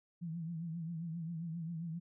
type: tone with vibrato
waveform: sine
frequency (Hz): 166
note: E3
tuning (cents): +12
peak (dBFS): -38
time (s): 0.21-2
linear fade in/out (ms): 20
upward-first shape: triangle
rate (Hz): 7.5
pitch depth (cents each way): 96
effects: none